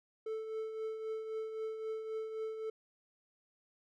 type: tone with tremolo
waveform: triangle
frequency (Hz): 440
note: A4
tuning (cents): 0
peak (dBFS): -33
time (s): 0.26-2.7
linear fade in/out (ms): 5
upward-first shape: triangle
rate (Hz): 3.8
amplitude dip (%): 55
effects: none